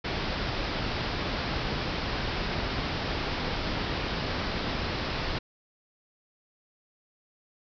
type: low-pass noise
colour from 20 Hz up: pink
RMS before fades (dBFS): -31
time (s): 0.04-5.39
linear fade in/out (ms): 10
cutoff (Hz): 5300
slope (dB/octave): 96
effects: none